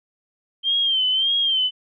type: tone with vibrato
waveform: sine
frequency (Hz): 3146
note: G7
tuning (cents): +6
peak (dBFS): -17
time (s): 0.63-1.71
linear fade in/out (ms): 50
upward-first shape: sine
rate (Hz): 1.7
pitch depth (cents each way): 74
effects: none